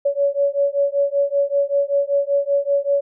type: beating tone pair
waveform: sine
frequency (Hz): 561 / 566.2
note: C#5 / C#5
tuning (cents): +21 / +37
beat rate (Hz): 5.2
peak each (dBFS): -19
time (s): 0.05-3.01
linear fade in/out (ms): 10
effects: none